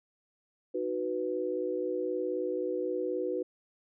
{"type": "chord", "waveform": "sine", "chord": "B major", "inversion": "first", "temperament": "equal", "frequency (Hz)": [311.1, 370, 493.9], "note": ["D#4", "F#4", "B4"], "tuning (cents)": [0, 0, 0], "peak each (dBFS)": [-37, -33, -33], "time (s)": [0.74, 3.43], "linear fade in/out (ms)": 10, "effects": []}